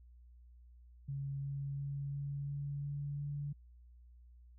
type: tone with pitch steps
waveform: sine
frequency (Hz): 138.59 / 139.47 / 140.36 / 141.26 / 142.16 / 143.06 / 143.98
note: C#3 / C#3 / C#3 / C#3 / C#3 / D3 / D3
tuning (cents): 0 / +11 / +22 / +33 / +44 / -45 / -34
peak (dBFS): -37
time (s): 1.08-3.53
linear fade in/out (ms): 10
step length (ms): 350
effects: added 60 Hz sine -56 dBFS peak until 4.58 s

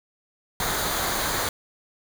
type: noise with comb filter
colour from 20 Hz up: pink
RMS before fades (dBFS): -26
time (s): 0.6-1.49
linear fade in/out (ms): 2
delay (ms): 0.37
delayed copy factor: -0.55
effects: none

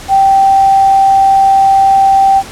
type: tone with quantisation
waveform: sine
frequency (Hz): 780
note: G5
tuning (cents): -9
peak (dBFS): -4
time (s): 0.08-2.43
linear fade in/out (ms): 50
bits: 5
effects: pink hiss -29 dBFS RMS until 2.51 s + low-pass 10000 Hz 12 dB/octave

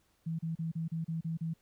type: tone bursts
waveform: sine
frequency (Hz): 163.2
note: E3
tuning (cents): -17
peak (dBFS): -32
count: 8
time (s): 0.26-1.538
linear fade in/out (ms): 10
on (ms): 130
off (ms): 34
effects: pink hiss -72 dBFS RMS until 1.61 s

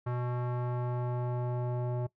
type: tone with low-pass filter sweep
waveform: square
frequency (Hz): 122.9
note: B2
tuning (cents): -8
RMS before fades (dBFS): -33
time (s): 0.06-2.07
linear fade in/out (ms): 10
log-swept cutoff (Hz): 1200 to 710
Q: 1.7
effects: noise-tail reverb RT60 0.1 s tail -19 dB re dry

